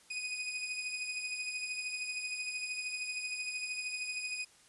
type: beating tone pair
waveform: sawtooth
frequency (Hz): 2489 / 2502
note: D#7 / D#7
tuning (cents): 0 / +9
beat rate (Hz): 13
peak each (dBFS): -34 / -40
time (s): 0.1-4.45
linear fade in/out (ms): 10
effects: white hiss -62 dBFS RMS until 4.68 s + resampled to 24000 Hz